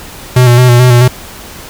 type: tone with vibrato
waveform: square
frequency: 123.47 Hz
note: B2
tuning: in tune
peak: -3 dBFS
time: 0.36-1.08 s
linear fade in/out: 5 ms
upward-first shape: square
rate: 4.6 Hz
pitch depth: 33 cents each way
effects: pink hiss -29 dBFS RMS until 1.69 s